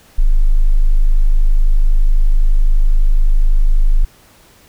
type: tone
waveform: sine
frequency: 25.96 Hz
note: G#0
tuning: in tune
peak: -6 dBFS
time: 0.18-4.05 s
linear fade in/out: 10 ms
effects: pink hiss -47 dBFS RMS until 4.68 s